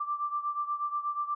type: beating tone pair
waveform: sine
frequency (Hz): 1174.7 / 1183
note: D6 / D6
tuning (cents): 0 / +12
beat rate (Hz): 8.3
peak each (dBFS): -31 / -35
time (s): 0-1.35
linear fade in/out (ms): 10
effects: none